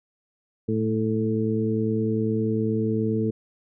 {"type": "harmonic tone with a mistuned harmonic", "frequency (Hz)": 109.9, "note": "A2", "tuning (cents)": -2, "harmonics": [1, 2, 3, 4], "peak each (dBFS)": [-27, -25, -29, -27], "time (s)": [0.68, 3.31], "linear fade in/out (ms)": 10, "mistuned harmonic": 1, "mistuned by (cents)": 40, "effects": []}